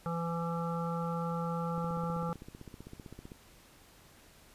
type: harmonic tone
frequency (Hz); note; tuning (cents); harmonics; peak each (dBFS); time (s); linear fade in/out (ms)
168.2; E3; +35; 1 / 3 / 5 / 7 / 8; -34 / -39 / -41 / -42 / -43; 0.06-2.33; 0
type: click train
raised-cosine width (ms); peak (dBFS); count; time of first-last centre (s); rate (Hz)
3; -33; 25; 1.78-3.318; 15.6
effects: pink hiss -59 dBFS RMS until 4.54 s + resampled to 32000 Hz